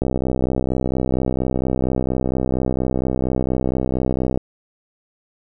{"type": "click train", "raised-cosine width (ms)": 2, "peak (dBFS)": -7, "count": 281, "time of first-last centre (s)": [0.02, 4.375], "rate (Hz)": 64.3, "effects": []}